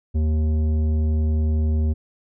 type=tone with tanh clipping; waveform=sine; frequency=77.6 Hz; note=D#2; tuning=4 cents flat; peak=-19 dBFS; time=0.14-1.94 s; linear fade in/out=20 ms; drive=11 dB; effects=none